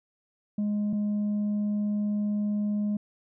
sine tone pair in turn, 207.7 / 207.7 Hz, G#3 / G#3, 0 / 0 cents, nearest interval unison, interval 0 cents, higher neither, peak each -22 dBFS, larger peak neither, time 0.58-0.93 / 0.93-2.97 s, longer second, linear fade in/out 5 ms, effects tanh soft clip ceiling -24 dBFS

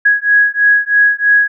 sine beating tone pair, 1661.2 / 1664.3 Hz, G#6 / G#6, 0 / +3 cents, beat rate 3.1 Hz, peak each -11 dBFS, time 0.05-1.48 s, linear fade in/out 10 ms, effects none

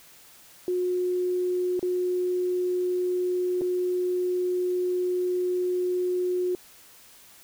sine tone with dropouts, 361.5 Hz, F#4, 40 cents flat, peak -23 dBFS, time 0.68-6.55 s, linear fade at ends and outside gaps 1 ms, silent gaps 1.794-1.828 / 3.611-3.617 s, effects white hiss -52 dBFS RMS until 7.43 s

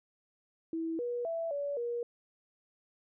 sine tone with pitch steps, 326.7 / 482.9 / 663 / 571 / 475.6 Hz, E4 / B4 / E5 / D5 / A#4, -15 / -39 / +10 / -49 / +35 cents, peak -32 dBFS, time 0.73-2.03 s, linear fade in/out 2 ms, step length 260 ms, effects none

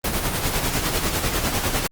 pink noise with tremolo, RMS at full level -21 dBFS, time 0.04-1.87 s, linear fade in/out 5 ms, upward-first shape sine, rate 10 Hz, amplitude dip 50%, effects Opus 24 kbps

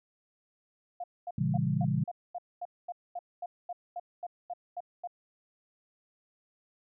sine tone bursts, 706 Hz, F5, 19 cents sharp, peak -34 dBFS, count 16, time 1-5.074 s, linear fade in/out 5 ms, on 39 ms, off 230 ms
sine chord, A# diminished seventh, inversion none, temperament just, 116.54 / 139.85 / 167.82 / 201.4 Hz, A#2 / C#3 / E3 / G3, 0 / +16 / +31 / +47 cents, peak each -33 / -30 / -31 / -33 dBFS, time 1.38-2.04 s, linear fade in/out 5 ms
effects none

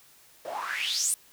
white noise with band-pass filter sweep, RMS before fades -30 dBFS, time 0.45-1.14 s, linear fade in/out 0 ms, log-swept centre 520 to 10000 Hz, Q 7.5, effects white hiss -57 dBFS RMS until 1.32 s

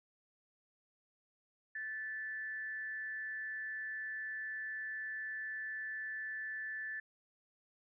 sine tone with frequency modulation, 1752 Hz, A6, 8 cents flat, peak -39 dBFS, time 1.75-7 s, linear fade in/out 5 ms, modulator 200 Hz, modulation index 0.3, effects none

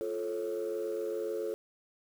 sine chord, F augmented, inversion none, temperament just, 349.2 / 436.5 / 545.7 Hz, F4 / A4 / C#5, 0 / -14 / -27 cents, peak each -37 / -33 / -37 dBFS, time 0.01-1.54 s, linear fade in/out 0 ms, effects tanh soft clip ceiling -27 dBFS + 9-bit

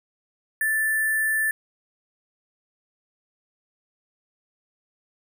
sine tone with sample-and-hold, 1760 Hz, A6, in tune, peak -20 dBFS, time 0.61-1.51 s, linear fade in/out 2 ms, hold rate 11025 Hz, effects none

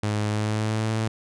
sawtooth tone with pitch glide, 105.4 to 110.58 Hz, G#2 to A2, +26 to +9 cents, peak -19 dBFS, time 0.03-1.08 s, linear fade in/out 5 ms, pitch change +83 cents, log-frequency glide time 0.25-0.91 s, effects resampled to 22050 Hz

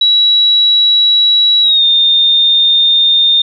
sine tone with pitch glide, 3900 to 3639 Hz, B7 to A#7, -23 to -42 cents, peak -6 dBFS, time 0.01-3.42 s, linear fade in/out 5 ms, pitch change -119 cents, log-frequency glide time 1.62-1.84 s, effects none

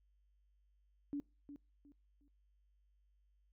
sine tone with echo, 286.6 Hz, D4, 42 cents flat, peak -37 dBFS, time 1.13-1.2 s, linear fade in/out 0 ms, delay 360 ms, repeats 3, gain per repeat -11 dB, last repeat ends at 2.28 s, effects noise-tail reverb RT60 0.3 s tail -25 dB re dry + added 50 Hz sine -70 dBFS peak until 3.52 s

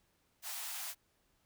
white high-pass noise, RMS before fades -42 dBFS, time 0.42-0.95 s, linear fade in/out 50 ms, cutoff 640 Hz, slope 96 dB/octave, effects pink hiss -75 dBFS RMS until 1.45 s

